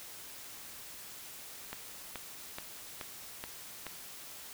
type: click train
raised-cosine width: 0.3 ms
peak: -23 dBFS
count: 6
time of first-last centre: 1.73-3.867 s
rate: 2.34 Hz
effects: white hiss -48 dBFS RMS until 4.53 s